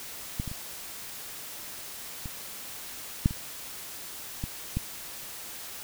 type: clicks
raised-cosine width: 5 ms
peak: -17 / -23 / -26 / -24 / -8 / -24 / -19 / -15 dBFS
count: 8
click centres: 0.399 / 0.477 / 0.515 / 2.258 / 3.259 / 3.309 / 4.439 / 4.77 s
effects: white hiss -41 dBFS RMS until 5.83 s